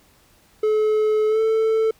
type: tone with pitch glide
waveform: triangle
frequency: 430 to 442.9 Hz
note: A4 to A4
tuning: -40 to +11 cents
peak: -14 dBFS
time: 0.63-1.91 s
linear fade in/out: 5 ms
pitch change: +51 cents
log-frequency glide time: 1.28-1.4 s
effects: pink hiss -56 dBFS RMS until 1.99 s